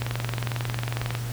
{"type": "click train", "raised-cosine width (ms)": 0.3, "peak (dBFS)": -12, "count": 26, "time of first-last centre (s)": [0.02, 1.151], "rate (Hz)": 22.1, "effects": ["added 119 Hz sine -28 dBFS peak until 1.32 s", "pink hiss -39 dBFS RMS until 1.32 s"]}